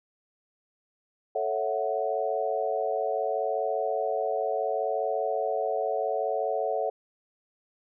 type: chord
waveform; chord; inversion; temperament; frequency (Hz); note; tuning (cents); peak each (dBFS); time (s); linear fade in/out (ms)
sine; F# minor seventh; first; equal; 440 / 554.4 / 659.3 / 740; A4 / C#5 / E5 / F#5; 0 / 0 / 0 / 0; -31; 1.35-6.9; 5
effects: none